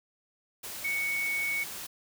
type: tone in noise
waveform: sine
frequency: 2225 Hz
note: C#7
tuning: 6 cents sharp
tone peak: -28 dBFS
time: 0.84-1.64 s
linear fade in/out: 10 ms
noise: white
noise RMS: -40 dBFS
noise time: 0.63-1.87 s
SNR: +9 dB
effects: none